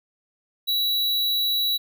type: tone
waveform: square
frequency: 3918 Hz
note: B7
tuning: 15 cents flat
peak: -21 dBFS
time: 0.67-1.78 s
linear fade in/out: 20 ms
effects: none